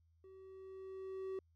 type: tone with level ramp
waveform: triangle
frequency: 381.1 Hz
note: G4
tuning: 49 cents flat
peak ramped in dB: -54 to -37 dBFS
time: 0.24-1.39 s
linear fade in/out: 2 ms
effects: added 82 Hz sine -69 dBFS peak until 1.55 s